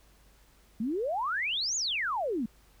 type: exponential two-way sweep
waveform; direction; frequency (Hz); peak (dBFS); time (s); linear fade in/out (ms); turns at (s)
sine; up then down; 206.6 to 7040 to 206.6; -28; 0.8-2.46; 5; 1.76
effects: added 50 Hz sine -60 dBFS peak until 2.8 s + pink hiss -63 dBFS RMS until 2.8 s